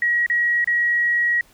sine tone with dropouts, 1906 Hz, A#6, 38 cents sharp, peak -16 dBFS, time 0.02-1.41 s, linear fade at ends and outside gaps 2 ms, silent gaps 0.263-0.299 / 0.644-0.674 s, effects pink hiss -54 dBFS RMS until 1.53 s

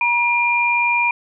sine tone pair together, 956.9 / 2400 Hz, A#5 / D7, +45 / +37 cents, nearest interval octave + major third, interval 1592 cents, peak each -19 / -16 dBFS, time 0.01-1.11 s, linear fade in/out 2 ms, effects none

